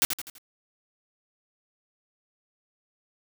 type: noise with echo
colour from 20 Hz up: white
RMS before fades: -21 dBFS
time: 0.02-0.05 s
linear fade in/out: 0 ms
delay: 83 ms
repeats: 4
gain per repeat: -7 dB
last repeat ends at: 0.382 s
effects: none